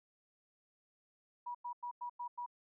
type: tone bursts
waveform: sine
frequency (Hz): 968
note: B5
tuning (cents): -35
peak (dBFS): -39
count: 6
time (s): 1.46-2.463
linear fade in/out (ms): 10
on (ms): 88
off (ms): 95
effects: none